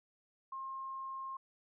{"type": "tone", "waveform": "sine", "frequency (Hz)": 1067, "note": "C6", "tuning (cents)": 34, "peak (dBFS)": -40, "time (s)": [0.52, 1.37], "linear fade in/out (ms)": 5, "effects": []}